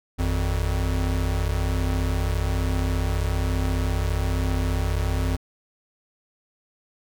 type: tone pair together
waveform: square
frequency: 51.67 / 86.5 Hz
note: G#1 / F2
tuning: -8 / -16 cents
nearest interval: major sixth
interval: 892 cents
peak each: -25 dBFS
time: 0.18-5.37 s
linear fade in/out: 20 ms
effects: none